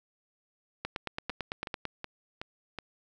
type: two click trains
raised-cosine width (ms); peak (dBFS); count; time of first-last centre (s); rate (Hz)
0.3; -17 / -21; 10 / 5; 0.85-1.853 / 1.3-2.787; 8.97 / 2.69
effects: none